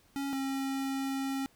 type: tone pair in turn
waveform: square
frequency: 277.2 / 270.4 Hz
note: C#4 / C#4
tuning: 0 / -43 cents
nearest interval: unison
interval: 43 cents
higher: first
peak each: -33 / -32 dBFS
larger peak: second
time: 0.16-0.33 / 0.33-1.46 s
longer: second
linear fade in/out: 0 ms
effects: pink hiss -65 dBFS RMS until 1.55 s